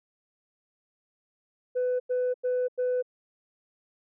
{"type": "tone bursts", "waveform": "sine", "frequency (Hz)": 500, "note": "B4", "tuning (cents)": 21, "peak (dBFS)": -22, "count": 4, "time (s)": [1.75, 3.026], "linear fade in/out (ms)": 20, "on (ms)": 250, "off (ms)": 92, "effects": ["tanh soft clip ceiling -22 dBFS"]}